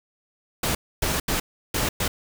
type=noise bursts at uneven times; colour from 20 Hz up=pink; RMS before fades=-24 dBFS; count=5; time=0.63-0.75 / 1.02-1.2 / 1.28-1.4 / 1.74-1.89 / 2-2.08 s; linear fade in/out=5 ms; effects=none